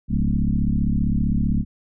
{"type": "tone with frequency modulation", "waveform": "sine", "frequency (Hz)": 116.54, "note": "A#2", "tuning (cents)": 0, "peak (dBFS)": -17, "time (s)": [0.08, 1.65], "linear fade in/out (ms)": 50, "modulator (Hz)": 35.4, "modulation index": 3.5, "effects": []}